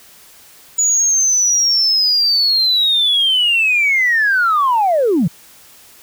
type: linear sweep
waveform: sine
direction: down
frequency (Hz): 6910 to 138.59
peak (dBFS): -10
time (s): 0.78-5.28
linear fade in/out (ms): 10
effects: tanh soft clip ceiling -7 dBFS + white hiss -44 dBFS RMS until 6.02 s